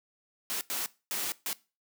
white noise bursts at uneven times, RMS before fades -33 dBFS, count 4, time 0.5-0.61 / 0.7-0.86 / 1.11-1.32 / 1.46-1.53 s, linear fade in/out 0 ms, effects noise-tail reverb RT60 0.3 s tail -20 dB re dry + high-pass 200 Hz 12 dB/octave

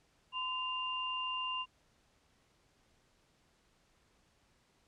sine tone pair together, 1023.3 / 2794 Hz, C6 / F7, -39 / 0 cents, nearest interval octave + perfect fourth, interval 1739 cents, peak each -38 / -37 dBFS, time 0.32-1.66 s, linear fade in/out 50 ms, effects pink hiss -71 dBFS RMS until 4.87 s + low-pass 8000 Hz 12 dB/octave

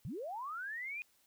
sine linear sweep, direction up, 98 to 2489 Hz, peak -39 dBFS, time 0.05-1.02 s, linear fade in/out 0 ms, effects white hiss -71 dBFS RMS until 1.26 s

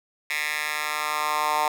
10% pulse tone with high-pass filter sweep, 151.1 Hz, D3, 50 cents sharp, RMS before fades -26 dBFS, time 0.3-1.68 s, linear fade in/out 2 ms, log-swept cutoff 2000 to 900 Hz, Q 3.1, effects none

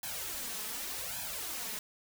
white noise with flanger, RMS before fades -39 dBFS, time 0.03-1.79 s, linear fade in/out 2 ms, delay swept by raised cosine 1.2 to 4.7 ms, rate 0.86 Hz, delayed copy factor +0.9, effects none

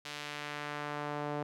sawtooth tone with band-pass filter sweep, 147.3 Hz, D3, 6 cents sharp, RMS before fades -39 dBFS, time 0.05-1.43 s, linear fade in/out 5 ms, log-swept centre 3700 to 630 Hz, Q 0.89, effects none

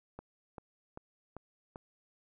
click train, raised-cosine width 1 ms, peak -30 dBFS, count 5, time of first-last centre 0.19-1.759 s, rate 2.55 Hz, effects none

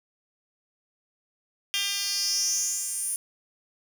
10% pulse tone with high-pass filter sweep, 399.6 Hz, G4, 33 cents sharp, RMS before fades -28 dBFS, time 1.74-3.16 s, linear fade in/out 0 ms, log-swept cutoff 3300 to 9900 Hz, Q 5.3, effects none

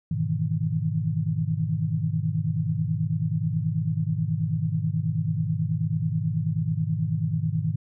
sine chord, E major seventh, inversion first, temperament equal, 103.83 / 123.47 / 155.56 / 164.81 Hz, G#2 / B2 / D#3 / E3, 0 / 0 / 0 / 0 cents, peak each -29 / -31 / -26 / -29 dBFS, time 0.11-7.76 s, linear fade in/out 5 ms, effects none

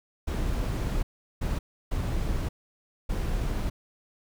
brown noise bursts at uneven times, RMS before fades -28 dBFS, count 4, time 0.27-1.03 / 1.41-1.59 / 1.91-2.49 / 3.09-3.7 s, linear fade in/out 10 ms, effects none

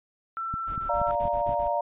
sine tone, 1339 Hz, E6, 27 cents sharp, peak -29 dBFS, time 0.37-1.11 s, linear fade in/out 0 ms
click train, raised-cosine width 5 ms, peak -22 dBFS, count 5, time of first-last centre 0.54-1.492 s, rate 4.2 Hz
brown noise bursts, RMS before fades -39 dBFS, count 8, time 0.67-1.682 s, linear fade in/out 10 ms, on 95 ms, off 36 ms
sine chord, Bb major, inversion first, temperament equal, 587.3 / 698.5 / 932.3 Hz, D5 / F5 / Bb5, 0 / 0 / 0 cents, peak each -28 dBFS, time 0.89-1.81 s, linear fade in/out 5 ms
effects resampled to 8000 Hz

